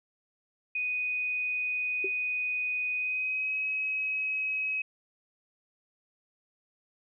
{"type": "tone with pitch glide", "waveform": "sine", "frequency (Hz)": [2489, 2549], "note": ["D#7", "D#7"], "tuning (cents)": [0, 41], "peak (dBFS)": -28, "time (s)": [0.75, 4.82], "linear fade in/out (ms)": 5, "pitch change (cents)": 41, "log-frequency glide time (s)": [2.95, 3.56]}
{"type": "tone with exponential decay", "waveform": "sine", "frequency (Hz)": 385.4, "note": "G4", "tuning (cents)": -29, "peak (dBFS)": -28, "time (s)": [2.04, 2.12], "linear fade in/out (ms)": 5, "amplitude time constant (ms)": 17}
{"effects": []}